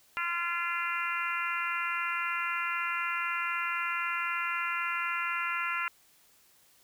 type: harmonic tone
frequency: 343.9 Hz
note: F4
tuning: 27 cents flat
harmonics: 3 / 4 / 5 / 6 / 7 / 8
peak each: -38 / -33 / -39 / -37 / -38 / -38 dBFS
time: 0.17-5.88 s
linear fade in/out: 0 ms
effects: white hiss -63 dBFS RMS until 6.83 s